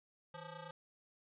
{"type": "ring-modulated tone", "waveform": "15% pulse", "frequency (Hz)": 349.2, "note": "F4", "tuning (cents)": 0, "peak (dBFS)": -38, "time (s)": [0.34, 0.71], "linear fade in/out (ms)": 2, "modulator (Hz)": 189, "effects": ["resampled to 8000 Hz", "12-bit"]}